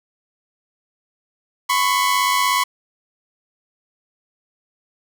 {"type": "tone pair together", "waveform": "sawtooth", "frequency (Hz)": [1003.5, 1100], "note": ["B5", "C#6"], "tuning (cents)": [27, -14], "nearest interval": "major second", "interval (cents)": 159, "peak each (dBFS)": -15, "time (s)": [1.69, 2.64], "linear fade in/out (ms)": 10, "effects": []}